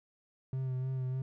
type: tone with vibrato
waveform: triangle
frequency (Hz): 130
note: C3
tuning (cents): -11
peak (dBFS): -30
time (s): 0.53-1.22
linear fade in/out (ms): 2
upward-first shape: sine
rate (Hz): 3.3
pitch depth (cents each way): 27
effects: none